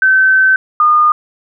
sine tone pair in turn, 1536 / 1219.1 Hz, G6 / D#6, -36 / -36 cents, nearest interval major third, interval 400 cents, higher first, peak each -6 dBFS, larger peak neither, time 0.02-0.56 / 0.8-1.12 s, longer first, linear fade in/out 2 ms, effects none

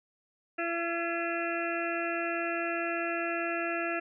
harmonic tone with a mistuned harmonic, 338.1 Hz, E4, 44 cents sharp, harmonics 1 / 2 / 4 / 5 / 6 / 7 / 8, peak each -35 / -35 / -37 / -37 / -43 / -41 / -39 dBFS, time 0.58-4 s, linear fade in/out 10 ms, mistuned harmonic 7, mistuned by +44 cents, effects none

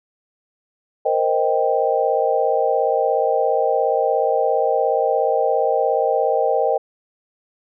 sine chord, C minor seventh, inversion third, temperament equal with one note detuned, 466.2 / 523.3 / 622.3 / 786.3 Hz, Bb4 / C5 / Eb5 / G5, 0 / 0 / 0 / +5 cents, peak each -21 dBFS, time 1.05-6.78 s, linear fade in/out 10 ms, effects none

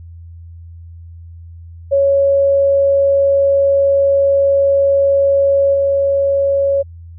sine tone with level steps, 554.4 Hz, C#5, in tune, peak -9 / -11 dBFS, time 1.91-6.83 s, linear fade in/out 20 ms, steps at 5.73 s, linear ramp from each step 20 ms, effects added 84 Hz sine -32 dBFS peak until 7.18 s

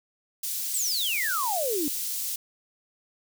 white high-pass noise, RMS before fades -31 dBFS, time 0.43-2.36 s, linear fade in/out 5 ms, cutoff 4800 Hz, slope 12 dB/octave
sine exponential sweep, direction down, 8400 to 277.2 Hz, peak -26 dBFS, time 0.74-1.88 s, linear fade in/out 0 ms
effects none

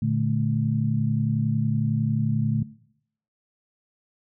sine tone cluster, 115.7 / 146.8 / 217.2 Hz, A#2 / D3 / A3, -13 / 0 / -22 cents, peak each -25 dBFS, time 0.02-2.63 s, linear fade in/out 5 ms, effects noise-tail reverb RT60 0.7 s tail -19 dB re dry

